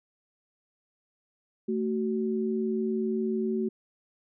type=tone pair together; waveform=sine; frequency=222.3 / 375.1 Hz; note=A3 / F#4; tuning=+18 / +24 cents; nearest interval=major sixth; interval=906 cents; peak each=-28 / -29 dBFS; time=1.68-3.69 s; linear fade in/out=10 ms; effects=none